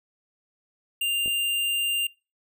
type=tone; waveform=square; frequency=2794 Hz; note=F7; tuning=in tune; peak=-24 dBFS; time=1.01-2.07 s; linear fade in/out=5 ms
type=clicks; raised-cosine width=2 ms; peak=-26 / -28 dBFS; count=2; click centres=1.26 / 1.279 s
effects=noise-tail reverb RT60 0.3 s tail -24 dB re dry